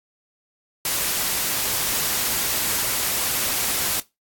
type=noise; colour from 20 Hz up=white; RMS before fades=-23 dBFS; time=0.85-4 s; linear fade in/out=2 ms; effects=noise-tail reverb RT60 0.2 s tail -19 dB re dry + AAC 64 kbps